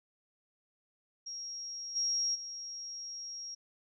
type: tone with level steps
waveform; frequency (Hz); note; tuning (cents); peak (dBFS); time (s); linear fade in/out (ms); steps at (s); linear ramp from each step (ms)
sine; 5600; F8; +4; -39 / -29 / -40; 1.26-3.55; 10; 1.95 / 2.34; 20
effects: none